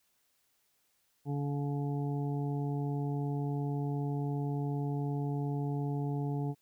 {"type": "harmonic tone", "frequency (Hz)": 142.7, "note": "D3", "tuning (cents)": -49, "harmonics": [1, 2, 3, 5, 6], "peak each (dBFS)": [-32, -38, -42, -46, -48], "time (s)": [1.25, 6.55], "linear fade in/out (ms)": 50, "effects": ["white hiss -74 dBFS RMS until 6.61 s"]}